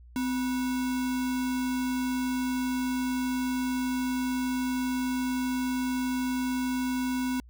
sine tone with sample-and-hold, 255.9 Hz, C4, 38 cents flat, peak -26 dBFS, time 0.16-7.4 s, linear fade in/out 0 ms, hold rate 1225 Hz, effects added 60 Hz sine -48 dBFS peak until 7.49 s

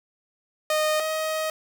sawtooth tone pair in turn, 617 / 629.2 Hz, D#5 / D#5, -15 / +19 cents, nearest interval unison, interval 34 cents, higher second, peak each -17 / -21 dBFS, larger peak first, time 0.7-1 / 1-1.5 s, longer second, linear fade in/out 2 ms, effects 8-bit

